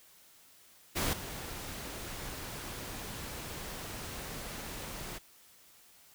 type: noise with level steps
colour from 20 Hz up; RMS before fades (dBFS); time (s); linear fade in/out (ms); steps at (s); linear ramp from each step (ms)
pink; -32 / -42; 0.95-5.19; 20; 1.13; 2
effects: white hiss -60 dBFS RMS until 6.14 s